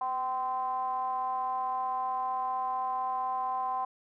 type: ring-modulated tone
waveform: triangle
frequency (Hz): 131.4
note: C3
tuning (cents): +8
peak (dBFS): -24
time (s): 0.01-3.85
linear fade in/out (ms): 5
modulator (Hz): 902
effects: none